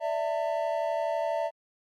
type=chord; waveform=triangle; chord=D suspended second; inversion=none; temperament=equal with one note detuned; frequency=587.3 / 659.3 / 902.7 Hz; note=D5 / E5 / A5; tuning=0 / 0 / +44 cents; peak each=-30 / -27 / -32 dBFS; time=0-1.51 s; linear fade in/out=50 ms; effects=Opus 48 kbps